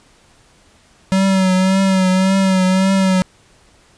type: tone with vibrato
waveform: square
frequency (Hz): 189.4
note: F#3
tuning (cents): +41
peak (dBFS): -12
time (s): 1.12-3.22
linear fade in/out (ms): 0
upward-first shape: triangle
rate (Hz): 1.8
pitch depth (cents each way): 46
effects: pink hiss -51 dBFS RMS until 3.97 s + resampled to 22050 Hz